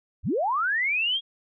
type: linear sweep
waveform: sine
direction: up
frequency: 36.71 to 3313 Hz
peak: -22 dBFS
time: 0.23-1.21 s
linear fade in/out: 50 ms
effects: none